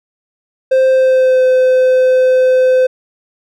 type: tone with pitch glide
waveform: triangle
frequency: 523.3 to 513.1 Hz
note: C5 to C5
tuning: 0 to -34 cents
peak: -5 dBFS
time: 0.71-2.87 s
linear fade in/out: 10 ms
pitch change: -34 cents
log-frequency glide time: 0.9-1.44 s
effects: none